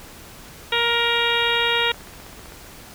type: harmonic tone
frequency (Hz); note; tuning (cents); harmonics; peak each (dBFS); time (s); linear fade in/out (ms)
469.9; A#4; +14; 1 / 2 / 3 / 4 / 5 / 6 / 7 / 8; -26 / -26 / -26 / -26 / -26 / -26 / -26 / -26; 0.72-1.92; 5
type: click train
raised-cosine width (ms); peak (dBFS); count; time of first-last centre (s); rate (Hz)
0.5; -27; 16; 1.56-2.522; 15.6
effects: pink hiss -42 dBFS RMS until 2.94 s